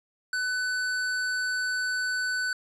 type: tone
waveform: square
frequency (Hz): 1500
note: F#6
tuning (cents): +23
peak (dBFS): -27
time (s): 0.33-2.53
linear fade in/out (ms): 2
effects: resampled to 22050 Hz + 9-bit

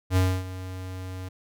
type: tone with ADSR envelope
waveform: square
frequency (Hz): 92.8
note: F#2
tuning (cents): +6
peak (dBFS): -18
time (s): 0.1-1.29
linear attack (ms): 64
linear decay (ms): 270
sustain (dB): -16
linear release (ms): 11
effects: none

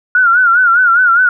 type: tone with vibrato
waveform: sine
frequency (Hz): 1432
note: F6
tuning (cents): +43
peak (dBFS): -6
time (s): 0.15-1.29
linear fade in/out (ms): 2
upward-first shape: sine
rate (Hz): 4.9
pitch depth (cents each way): 99
effects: none

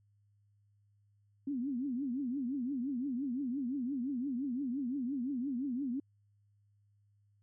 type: tone with vibrato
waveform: sine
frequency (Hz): 261.2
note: C4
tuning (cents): -3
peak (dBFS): -33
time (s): 1.47-6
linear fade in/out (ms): 5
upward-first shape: triangle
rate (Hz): 5.8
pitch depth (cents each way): 220
effects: added 102 Hz sine -67 dBFS peak until 7.42 s

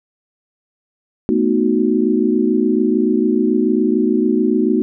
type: chord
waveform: sine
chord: B dominant seventh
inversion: third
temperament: equal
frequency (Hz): 220 / 246.9 / 311.1 / 370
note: A3 / B3 / D#4 / F#4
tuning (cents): 0 / 0 / 0 / 0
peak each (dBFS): -18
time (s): 1.29-4.82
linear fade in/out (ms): 0
effects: none

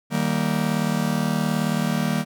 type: chord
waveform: 45% pulse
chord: Eb major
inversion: none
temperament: just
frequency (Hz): 155.56 / 194.45 / 233.3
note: Eb3 / G3 / Bb3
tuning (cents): 0 / -14 / +2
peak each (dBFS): -25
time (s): 0.1-2.25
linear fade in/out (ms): 50
effects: none

